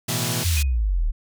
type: chord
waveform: sawtooth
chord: A suspended second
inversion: none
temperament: equal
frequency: 110 / 123.47 / 164.81 Hz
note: A2 / B2 / E3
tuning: 0 / 0 / 0 cents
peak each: -27 / -23 / -25 dBFS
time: 0.08-0.44 s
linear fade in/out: 10 ms
type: band-pass noise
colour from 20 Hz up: pink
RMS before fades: -28 dBFS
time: 0.08-0.63 s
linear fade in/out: 10 ms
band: 3100 to 16000 Hz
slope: 12 dB/octave
type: exponential sweep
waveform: sine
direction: down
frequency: 92.5 to 35.18 Hz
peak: -18 dBFS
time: 0.44-1.12 s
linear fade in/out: 20 ms
type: tone with exponential decay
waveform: sine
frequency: 2489 Hz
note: D#7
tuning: in tune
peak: -25 dBFS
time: 0.57-0.77 s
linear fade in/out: 0 ms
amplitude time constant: 42 ms
effects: none